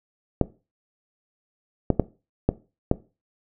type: clicks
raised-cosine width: 2 ms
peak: -4 dBFS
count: 5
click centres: 0.413 / 1.903 / 1.997 / 2.49 / 2.914 s
effects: noise-tail reverb RT60 0.3 s tail -18 dB re dry